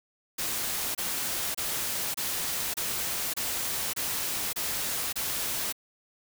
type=noise bursts; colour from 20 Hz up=white; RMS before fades=-31 dBFS; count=9; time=0.38-5.726 s; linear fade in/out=10 ms; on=570 ms; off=27 ms; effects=none